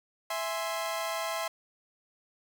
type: chord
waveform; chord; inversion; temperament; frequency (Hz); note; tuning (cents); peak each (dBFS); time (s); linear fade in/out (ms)
sawtooth; E augmented; none; equal; 659.3 / 830.6 / 1046.5; E5 / G#5 / B#5; 0 / 0 / 0; -30 / -35 / -32; 0.3-1.48; 5
effects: none